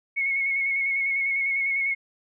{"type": "tone with vibrato", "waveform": "sine", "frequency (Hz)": 2189, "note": "C#7", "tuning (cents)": -22, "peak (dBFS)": -22, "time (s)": [0.16, 1.95], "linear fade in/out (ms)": 20, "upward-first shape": "square", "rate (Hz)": 10, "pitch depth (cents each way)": 23, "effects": []}